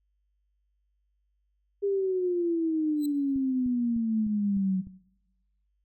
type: exponential sweep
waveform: sine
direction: down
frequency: 404.6 to 184.8 Hz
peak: -24 dBFS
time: 1.82-4.82 s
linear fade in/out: 20 ms
type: tone with exponential growth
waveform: 5% pulse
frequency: 4026 Hz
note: B7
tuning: 33 cents sharp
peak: -31 dBFS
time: 2.96-3.06 s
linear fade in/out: 5 ms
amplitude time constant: 20 ms
type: click train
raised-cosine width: 5 ms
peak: -32 dBFS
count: 6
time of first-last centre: 3.36-4.871 s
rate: 3.31 Hz
effects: noise-tail reverb RT60 0.9 s tail -19 dB re dry + added 50 Hz sine -70 dBFS peak until 5.84 s